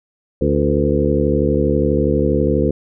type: harmonic tone with a mistuned harmonic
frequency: 72.3 Hz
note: D2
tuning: 27 cents flat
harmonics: 1 / 2 / 3 / 4 / 5 / 6 / 7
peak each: -21 / -21 / -21 / -21 / -21 / -21 / -21 dBFS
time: 0.41-2.71 s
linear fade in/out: 5 ms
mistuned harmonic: 6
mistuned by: +55 cents
effects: none